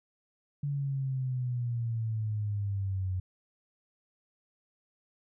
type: exponential sweep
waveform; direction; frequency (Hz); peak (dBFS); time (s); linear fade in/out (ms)
sine; down; 144.3 to 91.5; -29; 0.63-3.2; 5
effects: none